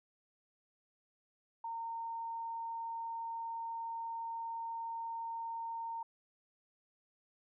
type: tone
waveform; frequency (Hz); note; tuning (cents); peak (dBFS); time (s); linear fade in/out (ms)
sine; 917; A#5; -29; -38; 1.64-6.03; 5
effects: none